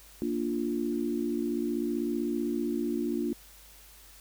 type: chord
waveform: sine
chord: Bb major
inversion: none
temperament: equal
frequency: 233.1 / 293.7 / 349.2 Hz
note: Bb3 / D4 / F4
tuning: 0 / 0 / 0 cents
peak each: -32 dBFS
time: 0.22-3.33 s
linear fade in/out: 0 ms
effects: added 50 Hz sine -56 dBFS peak until 4.2 s + white hiss -54 dBFS RMS until 4.2 s